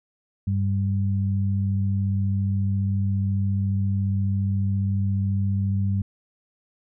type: tone pair together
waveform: sine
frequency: 98.51 / 196 Hz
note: G2 / G3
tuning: +9 / 0 cents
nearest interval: octave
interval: 1191 cents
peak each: -21 / -27 dBFS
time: 0.47-6.02 s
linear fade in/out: 5 ms
effects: none